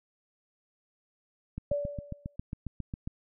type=click train; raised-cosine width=5 ms; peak=-23 dBFS; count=12; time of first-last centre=1.58-3.075 s; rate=7.36 Hz
type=tone with exponential decay; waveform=sine; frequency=577 Hz; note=D5; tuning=31 cents flat; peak=-25 dBFS; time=1.71-2.36 s; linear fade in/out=5 ms; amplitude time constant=140 ms
effects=none